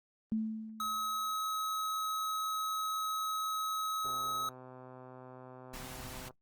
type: tone with exponential decay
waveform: sine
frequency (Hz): 219.6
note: A3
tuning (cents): -3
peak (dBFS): -28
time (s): 0.32-1.34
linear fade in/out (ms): 0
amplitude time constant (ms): 220
type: tone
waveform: square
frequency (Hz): 1279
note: D#6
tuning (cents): +47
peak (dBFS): -34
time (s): 0.8-4.49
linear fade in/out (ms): 2
type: click train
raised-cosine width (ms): 1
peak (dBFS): -37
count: 290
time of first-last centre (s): 4.05-6.308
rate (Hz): 128
type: band-stop noise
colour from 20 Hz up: pink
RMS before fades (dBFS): -46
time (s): 5.73-6.29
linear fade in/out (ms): 10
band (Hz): 300 to 690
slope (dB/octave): 48
effects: noise-tail reverb RT60 0.1 s tail -23 dB re dry + Opus 24 kbps